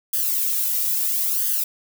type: noise with flanger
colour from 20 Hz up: violet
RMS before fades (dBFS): -22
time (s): 0.13-1.64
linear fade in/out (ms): 5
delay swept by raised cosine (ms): 0.62 to 2.12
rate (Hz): 0.75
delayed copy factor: +0.85
effects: none